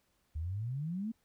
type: exponential sweep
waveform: sine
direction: up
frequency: 73.6 to 233.1 Hz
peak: -34 dBFS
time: 0.35-1.12 s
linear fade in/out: 10 ms
effects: pink hiss -75 dBFS RMS until 1.24 s